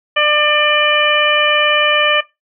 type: harmonic tone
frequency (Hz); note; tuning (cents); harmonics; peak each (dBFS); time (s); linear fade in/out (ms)
597; D5; +28; 1 / 2 / 3 / 4 / 5; -17 / -17 / -17 / -17 / -17; 0.16-2.21; 10
effects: noise-tail reverb RT60 0.2 s tail -19 dB re dry